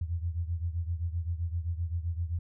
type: beating tone pair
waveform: sine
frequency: 82.8 / 90.5 Hz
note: E2 / F#2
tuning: +8 / -38 cents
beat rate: 7.7 Hz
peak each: -31 / -35 dBFS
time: 0.01-2.39 s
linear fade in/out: 5 ms
effects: none